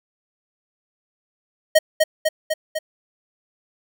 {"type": "tone with echo", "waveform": "square", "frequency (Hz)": 626, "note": "D#5", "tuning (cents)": 10, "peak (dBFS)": -10, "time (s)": [1.75, 1.79], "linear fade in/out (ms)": 10, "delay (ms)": 250, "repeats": 4, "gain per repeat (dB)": -3, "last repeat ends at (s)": 2.79, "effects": []}